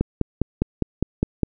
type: click train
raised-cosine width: 3 ms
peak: -6 dBFS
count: 8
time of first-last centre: 0.01-1.433 s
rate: 4.92 Hz
effects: none